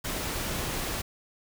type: noise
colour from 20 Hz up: pink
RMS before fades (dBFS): -32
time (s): 0.04-1.02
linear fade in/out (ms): 10
effects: none